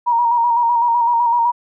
sine tone with vibrato, 945 Hz, A#5, 23 cents sharp, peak -12 dBFS, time 0.06-1.52 s, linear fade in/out 20 ms, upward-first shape square, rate 7.9 Hz, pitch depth 33 cents each way, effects none

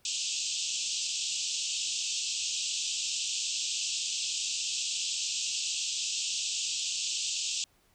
white band-pass noise, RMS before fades -33 dBFS, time 0.05-7.64 s, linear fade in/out 2 ms, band 2600 to 7900 Hz, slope 96 dB/octave, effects pink hiss -67 dBFS RMS until 7.94 s

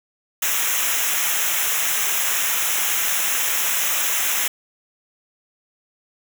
white noise with comb filter, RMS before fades -21 dBFS, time 0.42-4.48 s, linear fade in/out 5 ms, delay 0.22 ms, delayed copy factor -0.85, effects none

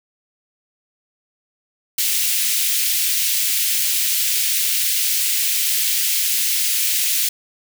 white high-pass noise, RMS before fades -19 dBFS, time 1.98-7.29 s, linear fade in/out 5 ms, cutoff 2200 Hz, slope 24 dB/octave, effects none

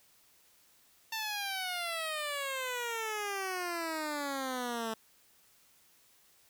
10% pulse exponential sweep, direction down, 899 to 220 Hz, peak -26 dBFS, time 1.12-4.94 s, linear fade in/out 5 ms, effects white hiss -65 dBFS RMS until 6.49 s

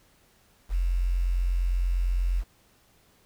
sine tone with quantisation, 44.31 Hz, F1, 26 cents sharp, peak -22 dBFS, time 0.69-2.44 s, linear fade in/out 50 ms, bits 8, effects pink hiss -62 dBFS RMS until 3.25 s

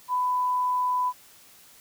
sine tone, 998 Hz, B5, 18 cents sharp, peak -22 dBFS, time 0.08-1.13 s, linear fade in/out 50 ms, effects white hiss -53 dBFS RMS until 1.8 s

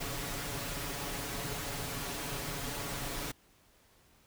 pink noise with comb filter, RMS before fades -38 dBFS, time 0-3.32 s, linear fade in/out 10 ms, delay 7.1 ms, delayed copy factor +0.65, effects pink hiss -65 dBFS RMS until 4.26 s

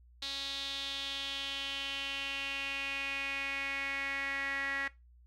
sawtooth tone with band-pass filter sweep, 275.6 Hz, C#4, 10 cents flat, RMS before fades -37 dBFS, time 0.22-4.88 s, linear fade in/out 5 ms, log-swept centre 3900 to 1900 Hz, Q 5.2, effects noise-tail reverb RT60 0.2 s tail -18 dB re dry + added 60 Hz sine -57 dBFS peak until 5.26 s

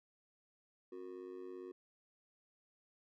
triangle tone with amplitude modulation, 365.8 Hz, F#4, 20 cents flat, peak -40 dBFS, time 0.92-1.72 s, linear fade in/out 5 ms, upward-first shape sine, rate 97.7 Hz, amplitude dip 90%, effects none

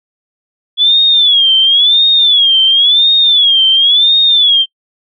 sine tone with vibrato, 3400 Hz, G#7, 40 cents sharp, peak -5 dBFS, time 0.77-4.66 s, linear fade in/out 50 ms, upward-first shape sine, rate 0.95 Hz, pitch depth 150 cents each way, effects noise-tail reverb RT60 0.1 s tail -26 dB re dry

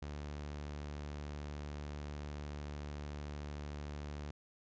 sawtooth tone, 73.42 Hz, D2, in tune, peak -38 dBFS, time 0.02-4.31 s, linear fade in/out 5 ms, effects resampled to 16000 Hz

